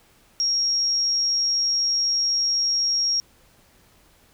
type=tone; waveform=sine; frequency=5588 Hz; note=F8; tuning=in tune; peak=-19 dBFS; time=0.4-3.2 s; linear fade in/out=0 ms; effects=pink hiss -57 dBFS RMS until 4.33 s